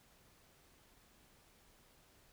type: silence
effects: pink hiss -67 dBFS RMS until 2.32 s